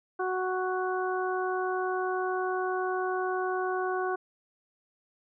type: harmonic tone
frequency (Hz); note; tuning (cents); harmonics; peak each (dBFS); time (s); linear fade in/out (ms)
370.5; F#4; +2; 1 / 2 / 3 / 4; -30 / -33 / -35 / -36; 0.19-4.16; 10
effects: none